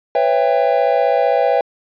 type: chord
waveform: triangle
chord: C# half-diminished seventh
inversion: third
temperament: just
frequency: 498.9 / 554.4 / 665.2 / 798.3 Hz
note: B4 / C#5 / E5 / G5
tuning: +17 / 0 / +16 / +31 cents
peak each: -16 dBFS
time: 0.15-1.61 s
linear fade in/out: 2 ms
effects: resampled to 11025 Hz